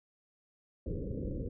pink low-pass noise, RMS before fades -37 dBFS, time 0.86-1.49 s, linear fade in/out 5 ms, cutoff 540 Hz, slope 96 dB/octave, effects none

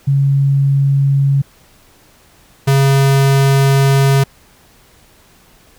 sine / square tone pair in turn, 138.59 / 137 Hz, C#3 / C#3, 0 / -20 cents, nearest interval unison, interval 20 cents, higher first, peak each -9 dBFS, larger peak neither, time 0.07-1.42 / 2.67-4.24 s, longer second, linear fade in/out 10 ms, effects pink hiss -48 dBFS RMS until 5.78 s

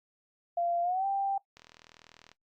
sine tone with pitch glide, 690 to 788 Hz, F5 to G5, -21 to +9 cents, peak -27 dBFS, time 0.57-1.38 s, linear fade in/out 5 ms, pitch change +230 cents, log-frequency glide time 0.82-1.06 s
click train, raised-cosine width 0.2 ms, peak -33 dBFS, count 31, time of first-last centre 1.57-2.316 s, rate 40.2 Hz
effects noise-tail reverb RT60 0.1 s tail -18 dB re dry + Opus 48 kbps

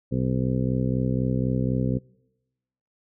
harmonic tone, 64 Hz, C2, 38 cents flat, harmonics 1 / 2 / 3 / 4 / 5 / 6 / 7 / 8, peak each -34 / -25 / -28 / -28 / -40 / -36 / -36 / -35 dBFS, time 0.11-1.99 s, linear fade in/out 20 ms, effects noise-tail reverb RT60 1.0 s tail -26 dB re dry

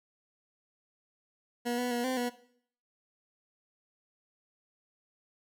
20% pulse tone with pitch steps, 240.5 / 246.4 / 240.3 / 257.9 / 243.5 Hz, B3 / B3 / B3 / C4 / B3, -46 / -4 / -47 / -25 / -24 cents, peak -25 dBFS, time 1.65-2.3 s, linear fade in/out 20 ms, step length 130 ms, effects noise-tail reverb RT60 0.6 s tail -17 dB re dry

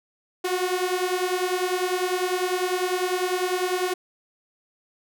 sawtooth beating tone pair, 360 / 370 Hz, F#4 / F#4, -47 / 0 cents, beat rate 10 Hz, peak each -22 dBFS, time 0.44-3.94 s, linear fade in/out 10 ms, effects none

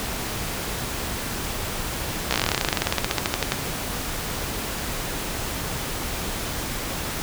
slowing click train, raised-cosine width 0.2 ms, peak -3 dBFS, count 29, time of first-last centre 2.31-3.52 s, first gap 15 ms, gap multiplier 1.07, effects pink hiss -29 dBFS RMS until 7.22 s

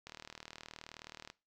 click train, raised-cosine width 0.2 ms, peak -29 dBFS, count 49, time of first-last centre 0.07-1.301 s, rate 39 Hz, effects noise-tail reverb RT60 0.3 s tail -21 dB re dry

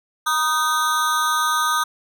square tone with amplitude modulation, 1239 Hz, D#6, 8 cents flat, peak -14 dBFS, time 0.26-1.84 s, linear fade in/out 10 ms, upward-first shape sine, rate 293 Hz, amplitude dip 100%, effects none

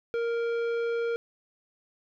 sine tone with tanh clipping, 466.2 Hz, A#4, in tune, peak -28 dBFS, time 0.14-1.16 s, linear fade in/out 0 ms, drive 12 dB, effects none

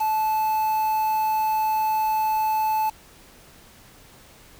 triangle tone with quantisation, 870 Hz, A5, 20 cents flat, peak -18 dBFS, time 0-2.9 s, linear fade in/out 10 ms, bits 6, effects pink hiss -50 dBFS RMS until 4.59 s

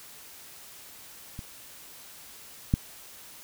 clicks, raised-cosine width 5 ms, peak -25 / -9 dBFS, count 2, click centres 1.391 / 2.739 s, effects white hiss -48 dBFS RMS until 3.43 s

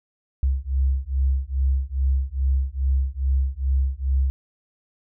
sine beating tone pair, 65.7 / 68.1 Hz, C2 / C#2, +8 / -30 cents, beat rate 2.4 Hz, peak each -22 dBFS, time 0.43-4.3 s, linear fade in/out 0 ms, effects none

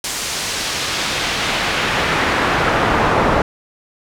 brown noise with band-pass filter sweep, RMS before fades -18 dBFS, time 0.04-3.42 s, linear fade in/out 2 ms, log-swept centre 7800 to 920 Hz, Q 0.83, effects none

